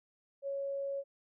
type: tone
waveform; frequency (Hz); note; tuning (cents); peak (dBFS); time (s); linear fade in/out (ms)
sine; 554.4; C#5; 0; -34; 0.42-1.04; 50
effects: none